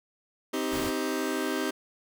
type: chord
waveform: sawtooth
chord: C minor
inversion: none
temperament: just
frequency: 261.6 / 314 / 392.4 Hz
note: C4 / Eb4 / G4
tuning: 0 / +16 / +2 cents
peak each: -28 dBFS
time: 0.53-1.71 s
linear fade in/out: 10 ms
type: noise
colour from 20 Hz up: pink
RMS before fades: -36 dBFS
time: 0.71-0.91 s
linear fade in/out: 20 ms
effects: none